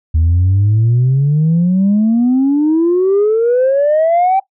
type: exponential sweep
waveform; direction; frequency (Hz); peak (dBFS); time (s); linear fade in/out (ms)
sine; up; 77.78 to 784; -7; 0.14-4.4; 10
effects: noise-tail reverb RT60 0.1 s tail -18 dB re dry + tanh soft clip ceiling -6 dBFS